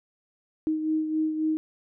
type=beating tone pair; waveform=sine; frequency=312.5 / 316.2 Hz; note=D#4 / D#4; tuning=+8 / +28 cents; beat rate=3.7 Hz; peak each=-24 / -33 dBFS; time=0.67-1.57 s; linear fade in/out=0 ms; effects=none